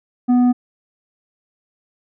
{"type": "tone with tanh clipping", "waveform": "triangle", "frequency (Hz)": 246.9, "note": "B3", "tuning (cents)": 0, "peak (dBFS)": -12, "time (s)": [0.28, 0.53], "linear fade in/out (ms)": 20, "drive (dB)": 11, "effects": []}